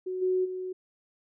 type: tone with level steps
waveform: sine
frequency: 370 Hz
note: F#4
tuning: in tune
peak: -30 / -23 / -32 dBFS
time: 0.06-0.73 s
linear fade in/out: 10 ms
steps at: 0.21 / 0.44 s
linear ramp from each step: 20 ms
effects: none